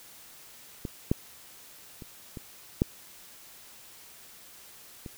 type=clicks; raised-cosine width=3 ms; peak=-20 / -10 / -29 / -25 / -9 / -26 dBFS; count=6; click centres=0.852 / 1.115 / 2.022 / 2.372 / 2.819 / 5.062 s; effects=white hiss -51 dBFS RMS until 5.17 s